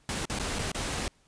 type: noise with dropouts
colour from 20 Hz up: pink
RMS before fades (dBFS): -32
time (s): 0.09-1.08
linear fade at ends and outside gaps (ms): 1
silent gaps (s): 0.254-0.298 / 0.388-0.397 / 0.587-0.591 / 0.717-0.746
effects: pink hiss -65 dBFS RMS until 1.27 s + resampled to 22050 Hz